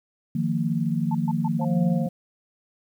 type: chord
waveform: sine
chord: Eb suspended second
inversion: none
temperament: equal with one note detuned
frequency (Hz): 155.56 / 174.61 / 228.7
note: Eb3 / F3 / Bb3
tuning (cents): 0 / 0 / -33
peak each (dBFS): -26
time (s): 0.35-2.07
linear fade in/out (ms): 5
type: tone bursts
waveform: sine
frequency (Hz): 880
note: A5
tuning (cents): 0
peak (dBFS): -28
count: 4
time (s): 1.11-1.648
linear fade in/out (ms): 5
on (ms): 37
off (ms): 130
type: harmonic tone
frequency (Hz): 176.7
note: F3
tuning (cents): +21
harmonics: 1 / 3 / 4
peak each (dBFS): -25 / -32 / -37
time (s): 1.59-2.09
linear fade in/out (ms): 10
effects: 9-bit